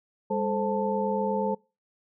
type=tone cluster; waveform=sine; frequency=202 / 434.6 / 523 / 883 Hz; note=G#3 / A4 / C5 / A5; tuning=-48 / -21 / -1 / +6 cents; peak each=-30 dBFS; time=0.3-1.55 s; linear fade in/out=10 ms; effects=noise-tail reverb RT60 0.3 s tail -25 dB re dry